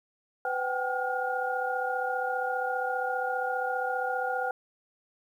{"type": "tone cluster", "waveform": "sine", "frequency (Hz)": [503, 760, 795, 1424], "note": ["B4", "F#5", "G5", "F6"], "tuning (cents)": [32, 46, 24, 33], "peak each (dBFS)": [-33, -32, -34, -33], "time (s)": [0.45, 4.51], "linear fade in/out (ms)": 2, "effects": ["10-bit"]}